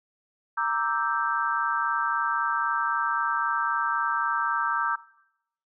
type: chord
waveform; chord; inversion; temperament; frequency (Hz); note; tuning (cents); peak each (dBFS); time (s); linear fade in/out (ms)
sine; E half-diminished seventh; second; equal; 932.3 / 1174.7 / 1318.5 / 1568; Bb5 / D6 / E6 / G6; 0 / 0 / 0 / 0; -29; 0.57-4.96; 10
effects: noise-tail reverb RT60 0.8 s tail -20 dB re dry